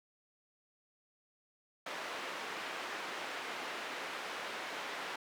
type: band-pass noise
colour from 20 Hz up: white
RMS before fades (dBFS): -42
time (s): 1.86-5.16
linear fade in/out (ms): 5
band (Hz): 340 to 2200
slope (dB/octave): 12
effects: none

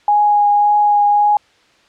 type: tone with vibrato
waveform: sine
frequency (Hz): 827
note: G#5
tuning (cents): -8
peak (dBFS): -9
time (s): 0.08-1.37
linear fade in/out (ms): 2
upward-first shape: triangle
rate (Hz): 1.8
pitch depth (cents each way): 13
effects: white hiss -52 dBFS RMS until 1.88 s + low-pass 4000 Hz 12 dB/octave

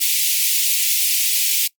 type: high-pass noise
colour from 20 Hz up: white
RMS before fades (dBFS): -18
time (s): 0-1.68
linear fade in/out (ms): 20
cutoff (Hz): 2200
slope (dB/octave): 48
effects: noise-tail reverb RT60 0.1 s tail -20 dB re dry + Opus 24 kbps

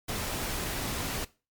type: noise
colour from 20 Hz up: pink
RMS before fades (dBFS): -33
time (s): 0.08-1.25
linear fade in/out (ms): 10
effects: noise-tail reverb RT60 0.3 s tail -19 dB re dry + MP3 96 kbps

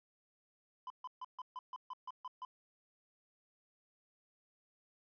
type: tone bursts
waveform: triangle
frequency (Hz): 1011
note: B5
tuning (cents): +40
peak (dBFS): -40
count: 10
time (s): 0.87-2.45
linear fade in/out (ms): 2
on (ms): 32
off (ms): 140
effects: resampled to 11025 Hz

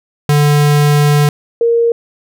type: tone pair in turn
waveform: square / sine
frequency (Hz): 146.83 / 466.2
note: D3 / A#4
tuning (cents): 0 / 0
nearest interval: octave + minor sixth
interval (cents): 2000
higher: second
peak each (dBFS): -8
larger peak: neither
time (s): 0.29-1.29 / 1.61-1.92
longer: first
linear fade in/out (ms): 2
effects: none

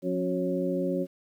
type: tone cluster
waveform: sine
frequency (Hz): 178.9 / 273.5 / 364.9 / 549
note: F3 / C#4 / F#4 / C#5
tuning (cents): +42 / -23 / -24 / -17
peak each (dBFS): -31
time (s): 0.02-1.07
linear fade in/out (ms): 50
effects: 10-bit

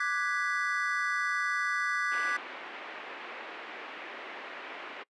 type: chord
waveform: triangle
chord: G# half-diminished seventh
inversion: second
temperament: equal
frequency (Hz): 1174.7 / 1480 / 1661.2 / 1975.5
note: D6 / F#6 / G#6 / B6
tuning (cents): 0 / 0 / 0 / 0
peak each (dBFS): -32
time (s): 0-2.37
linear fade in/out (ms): 5
type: band-pass noise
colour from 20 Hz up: white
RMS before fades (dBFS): -43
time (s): 2.11-5.04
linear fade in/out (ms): 20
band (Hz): 290 to 2500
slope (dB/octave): 24
effects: noise-tail reverb RT60 0.1 s tail -24 dB re dry + resampled to 24000 Hz

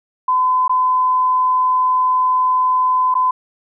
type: tone with dropouts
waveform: sine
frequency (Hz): 1016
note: B5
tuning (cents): +49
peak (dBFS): -12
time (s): 0.28-3.31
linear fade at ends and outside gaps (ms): 5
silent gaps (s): 0.68-0.694 / 3.142-3.151
effects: none

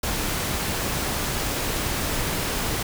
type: noise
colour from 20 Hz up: pink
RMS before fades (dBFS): -26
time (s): 0.03-2.83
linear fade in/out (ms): 5
effects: none

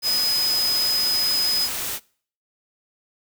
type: tone in noise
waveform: sine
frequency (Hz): 5030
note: D#8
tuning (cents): +18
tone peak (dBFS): -19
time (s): 0.02-1.69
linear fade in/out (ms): 50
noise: white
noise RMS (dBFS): -28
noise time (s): 0.02-2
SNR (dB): +6
effects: noise-tail reverb RT60 0.5 s tail -24 dB re dry

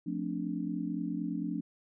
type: chord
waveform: sine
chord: D minor seventh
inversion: first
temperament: just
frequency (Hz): 176.2 / 220.2 / 264.3 / 293.7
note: F3 / A3 / C4 / D4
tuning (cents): +16 / +2 / +18 / 0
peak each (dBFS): -37 / -38 / -39 / -36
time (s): 0.06-1.61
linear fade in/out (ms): 10
effects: none

